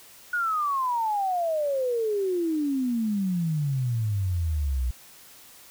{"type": "exponential sweep", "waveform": "sine", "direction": "down", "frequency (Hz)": [1469, 59.7], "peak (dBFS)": -23, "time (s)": [0.33, 4.91], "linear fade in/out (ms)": 5, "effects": ["white hiss -50 dBFS RMS until 5.7 s"]}